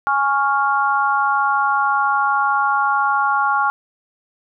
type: chord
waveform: sine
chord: Db major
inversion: second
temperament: equal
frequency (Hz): 830.6 / 1108.7 / 1396.9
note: Ab5 / Db6 / F6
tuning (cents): 0 / 0 / 0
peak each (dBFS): -19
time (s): 0.07-3.7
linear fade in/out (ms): 0
effects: none